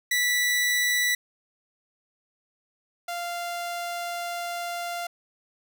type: tone pair in turn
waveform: sawtooth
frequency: 1965 / 694.7 Hz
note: B6 / F5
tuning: -9 / -9 cents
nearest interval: octave + tritone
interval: 1800 cents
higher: first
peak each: -18 / -26 dBFS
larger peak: first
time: 0.11-1.15 / 3.08-5.07 s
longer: second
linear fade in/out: 5 ms
effects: none